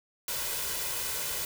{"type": "noise with comb filter", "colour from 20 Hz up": "white", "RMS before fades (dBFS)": -33, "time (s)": [0.28, 1.45], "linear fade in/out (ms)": 2, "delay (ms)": 2, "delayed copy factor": 0.55, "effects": []}